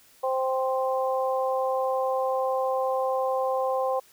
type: harmonic tone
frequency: 261.6 Hz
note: C4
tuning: in tune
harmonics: 2 / 3 / 4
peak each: -25 / -29 / -31 dBFS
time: 0.23-4 s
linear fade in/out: 10 ms
effects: white hiss -57 dBFS RMS until 4.12 s